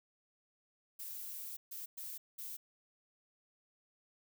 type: noise bursts at uneven times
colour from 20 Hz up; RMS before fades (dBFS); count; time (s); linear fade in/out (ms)
violet; -45; 4; 0.99-1.57 / 1.71-1.86 / 1.97-2.18 / 2.38-2.57; 10
effects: none